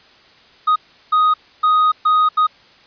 triangle tone bursts at uneven times, 1248 Hz, D#6, 5 cents sharp, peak -9 dBFS, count 5, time 0.67-0.76 / 1.12-1.34 / 1.63-1.92 / 2.05-2.29 / 2.37-2.47 s, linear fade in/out 10 ms, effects white hiss -48 dBFS RMS until 2.86 s + resampled to 11025 Hz

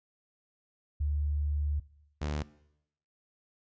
sine / sawtooth tone pair in turn, 73.42 / 74.32 Hz, D2 / D2, 0 / +21 cents, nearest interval unison, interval 21 cents, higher second, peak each -27 dBFS, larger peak neither, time 1-1.8 / 2.21-2.43 s, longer first, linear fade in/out 10 ms, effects noise-tail reverb RT60 0.8 s tail -20 dB re dry + resampled to 16000 Hz

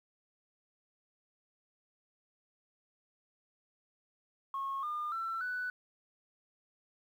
sine tone with pitch steps, 1090 / 1209.4 / 1341.9 / 1489 Hz, C#6 / D#6 / E6 / F#6, -29 / -50 / +30 / +11 cents, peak -33 dBFS, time 4.54-5.7 s, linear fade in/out 2 ms, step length 290 ms, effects tanh soft clip ceiling -30 dBFS + 11-bit

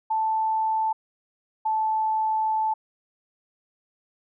sine tone pair in turn, 880 / 873.9 Hz, A5 / A5, 0 / -12 cents, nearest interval unison, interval 12 cents, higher first, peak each -21 dBFS, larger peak neither, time 0.1-0.93 / 1.65-2.74 s, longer second, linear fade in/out 10 ms, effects none

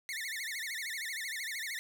sawtooth tone with vibrato, 1975.5 Hz, B6, in tune, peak -33 dBFS, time 0.09-1.79 s, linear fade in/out 0 ms, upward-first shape sine, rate 13 Hz, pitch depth 210 cents each way, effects none

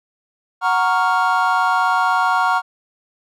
triangle chord, Gb major seventh, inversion none, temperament equal, 740 / 932.3 / 1108.7 / 1396.9 Hz, Gb5 / Bb5 / Db6 / F6, 0 / 0 / 0 / 0 cents, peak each -18 dBFS, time 0.61-2.62 s, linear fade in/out 50 ms, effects none

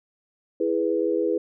sine chord, E major, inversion none, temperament equal, 329.6 / 415.3 / 493.9 Hz, E4 / G#4 / B4, 0 / 0 / 0 cents, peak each -25 dBFS, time 0.6-1.38 s, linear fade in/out 5 ms, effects none

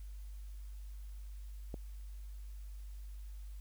click, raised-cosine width 2 ms, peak -29 dBFS, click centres 1.742 s, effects added 50 Hz sine -44 dBFS peak until 3.6 s + white hiss -67 dBFS RMS until 3.6 s

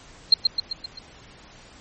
sine tone with echo, 4186 Hz, C8, in tune, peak -8 dBFS, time 0.32-0.34 s, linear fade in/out 5 ms, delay 130 ms, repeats 5, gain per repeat -5 dB, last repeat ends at 0.99 s, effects pink hiss -48 dBFS RMS until 1.8 s + MP3 32 kbps

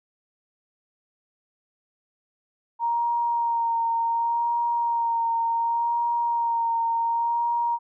sine tone with vibrato, 932.3 Hz, A#5, in tune, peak -21 dBFS, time 2.79-7.79 s, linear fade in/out 50 ms, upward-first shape sine, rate 0.68 Hz, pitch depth 21 cents each way, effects none

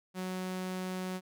sawtooth tone, 185 Hz, F#3, in tune, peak -31 dBFS, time 0.14-1.21 s, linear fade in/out 50 ms, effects none

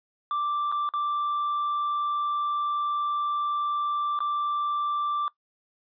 triangle tone with dropouts, 1174.7 Hz, D6, in tune, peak -23 dBFS, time 0.31-5.28 s, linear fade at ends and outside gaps 1 ms, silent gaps 0.717-0.723 / 0.89-0.937 / 4.19-4.204 s, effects noise-tail reverb RT60 0.1 s tail -18 dB re dry + resampled to 11025 Hz

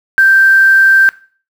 sine tone with quantisation, 1568 Hz, G6, in tune, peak -4 dBFS, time 0.18-1.09 s, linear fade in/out 0 ms, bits 5, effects noise-tail reverb RT60 0.4 s tail -19 dB re dry

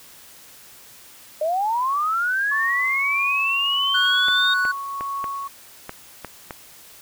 sine linear sweep, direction up, 597 to 3729 Hz, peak -19 dBFS, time 1.41-4.54 s, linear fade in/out 5 ms
sine tone with tremolo, 1108.7 Hz, C#6, in tune, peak -24 dBFS, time 2.51-5.48 s, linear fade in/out 10 ms, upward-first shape triangle, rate 1.6 Hz, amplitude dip 35%
triangle tone, 1480 Hz, F#6, in tune, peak -17 dBFS, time 3.94-4.72 s, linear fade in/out 10 ms
clicks, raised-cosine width 0.5 ms, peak -16 dBFS, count 7, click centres 4.284 / 4.652 / 5.009 / 5.242 / 5.894 / 6.247 / 6.508 s
effects white hiss -46 dBFS RMS until 7.01 s

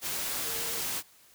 sine tone in noise, 459.6 Hz, A#4, 25 cents flat, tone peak -44 dBFS, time 0.43-0.83 s, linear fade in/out 50 ms, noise white, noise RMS -33 dBFS, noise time 0.01-1.03 s, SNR -14 dB, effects white hiss -59 dBFS RMS until 1.34 s

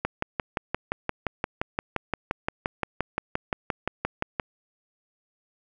click train, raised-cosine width 0.5 ms, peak -10 dBFS, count 26, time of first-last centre 0.05-4.398 s, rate 5.75 Hz, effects none

